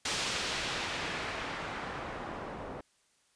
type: noise with low-pass filter sweep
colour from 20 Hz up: white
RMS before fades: -37 dBFS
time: 0.05-2.81 s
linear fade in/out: 5 ms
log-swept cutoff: 5800 to 710 Hz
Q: 0.83
effects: white hiss -70 dBFS RMS until 3.35 s + resampled to 22050 Hz